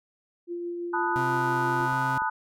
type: tone with tremolo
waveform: sine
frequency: 346.7 Hz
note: F4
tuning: 13 cents flat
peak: -29 dBFS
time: 0.47-1.89 s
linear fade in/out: 50 ms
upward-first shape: triangle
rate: 6 Hz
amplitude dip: 25%
type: chord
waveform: sine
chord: B dominant seventh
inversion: third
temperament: equal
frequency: 880 / 987.8 / 1244.5 / 1480 Hz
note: A5 / B5 / D#6 / F#6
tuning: 0 / 0 / 0 / 0 cents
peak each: -28 / -31 / -32 / -30 dBFS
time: 0.93-2.3 s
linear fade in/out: 10 ms
type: tone with pitch glide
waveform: 30% pulse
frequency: 130.7 to 132.68 Hz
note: C3 to C3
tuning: -1 to +25 cents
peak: -28 dBFS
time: 1.16-2.18 s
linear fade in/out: 0 ms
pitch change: +26 cents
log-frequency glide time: 1.8-1.99 s
type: clicks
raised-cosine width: 2 ms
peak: -31 dBFS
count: 3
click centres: 1.808 / 1.927 / 2.22 s
effects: none